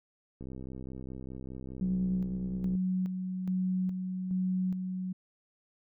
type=click train; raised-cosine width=3 ms; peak=-30 dBFS; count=153; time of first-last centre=0.41-2.752 s; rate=64.9 Hz
type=tone with tremolo; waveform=sine; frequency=185 Hz; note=F#3; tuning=in tune; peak=-27 dBFS; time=1.81-5.13 s; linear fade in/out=10 ms; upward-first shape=square; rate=1.2 Hz; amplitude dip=45%
effects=none